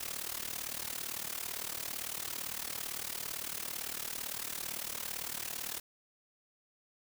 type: noise with amplitude modulation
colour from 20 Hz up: white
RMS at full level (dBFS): -36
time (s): 0-5.8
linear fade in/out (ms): 10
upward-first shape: sine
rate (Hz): 37.8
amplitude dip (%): 85
effects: none